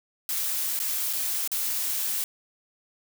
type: noise with dropouts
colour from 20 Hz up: blue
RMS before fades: -28 dBFS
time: 0.29-2.24 s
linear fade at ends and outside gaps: 1 ms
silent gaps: 0.791-0.8 / 1.129-1.133 / 1.476-1.517 s
effects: none